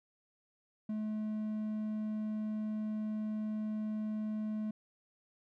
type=tone; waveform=triangle; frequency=214.7 Hz; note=A3; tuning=42 cents flat; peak=-32 dBFS; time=0.89-4.71 s; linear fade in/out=5 ms; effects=none